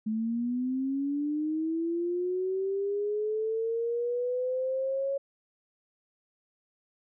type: linear sweep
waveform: sine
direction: up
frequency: 214.6 to 554.4 Hz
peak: -27 dBFS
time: 0.06-5.18 s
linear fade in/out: 10 ms
effects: none